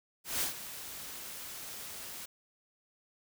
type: noise with ADSR envelope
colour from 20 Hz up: white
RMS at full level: -31 dBFS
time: 0.24-2.26 s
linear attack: 170 ms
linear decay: 120 ms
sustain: -13 dB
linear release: 9 ms
effects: none